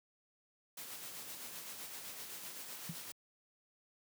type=noise with tremolo; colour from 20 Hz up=white; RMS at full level=-46 dBFS; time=0.77-3.12 s; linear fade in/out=5 ms; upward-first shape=sine; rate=7.8 Hz; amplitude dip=35%
type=tone with exponential decay; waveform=sine; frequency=165.8 Hz; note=E3; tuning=10 cents sharp; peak=-35 dBFS; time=2.89-2.97 s; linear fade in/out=5 ms; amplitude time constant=17 ms
effects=high-pass 100 Hz 12 dB/octave